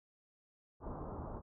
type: low-pass noise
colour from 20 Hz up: pink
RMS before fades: -44 dBFS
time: 0.8-1.42 s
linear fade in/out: 50 ms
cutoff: 1200 Hz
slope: 48 dB/octave
effects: none